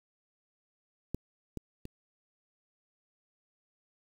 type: clicks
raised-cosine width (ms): 3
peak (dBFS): -20 / -24 / -29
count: 3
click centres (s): 1.146 / 1.573 / 1.854
effects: 8-bit